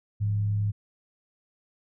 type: tone with frequency modulation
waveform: sine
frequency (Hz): 103.83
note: G#2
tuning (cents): 0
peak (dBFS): -23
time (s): 0.2-0.72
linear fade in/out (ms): 20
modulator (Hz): 69.5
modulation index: 0.24
effects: none